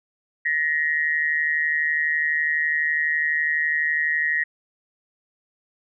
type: tone with amplitude modulation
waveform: sine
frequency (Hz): 1890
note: A#6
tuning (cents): +23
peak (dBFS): -16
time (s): 0.45-4.44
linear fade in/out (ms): 10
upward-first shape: sine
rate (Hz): 152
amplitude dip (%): 75
effects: none